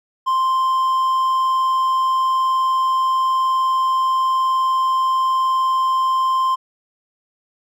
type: tone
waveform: triangle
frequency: 1046.5 Hz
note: C6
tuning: in tune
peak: -13 dBFS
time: 0.26-6.56 s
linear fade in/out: 20 ms
effects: none